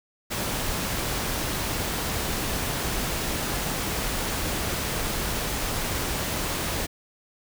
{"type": "noise", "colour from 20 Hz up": "pink", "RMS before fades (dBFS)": -28, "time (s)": [0.3, 6.87], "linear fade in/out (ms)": 20, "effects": []}